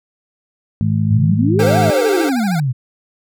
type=harmonic tone; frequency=53.3 Hz; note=G#1; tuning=46 cents sharp; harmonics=2 / 3 / 4; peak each=-16 / -18 / -19 dBFS; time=0.81-1.9 s; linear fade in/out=0 ms
type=exponential two-way sweep; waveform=sine; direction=up then down; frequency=96 to 758 to 119 Hz; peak=-14 dBFS; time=1.1-2.73 s; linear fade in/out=20 ms; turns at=1.79 s
type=tone with vibrato; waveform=25% pulse; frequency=752 Hz; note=F#5; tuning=28 cents sharp; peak=-19 dBFS; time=1.59-2.6 s; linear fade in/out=2 ms; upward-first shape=sine; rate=13 Hz; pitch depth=150 cents each way
type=chord; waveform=square; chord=A half-diminished seventh; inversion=second; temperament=equal with one note detuned; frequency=304 / 392 / 440 / 523.3 Hz; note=Eb4 / G4 / A4 / C5; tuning=-40 / 0 / 0 / 0 cents; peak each=-24 dBFS; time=1.59-2.3 s; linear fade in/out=10 ms
effects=none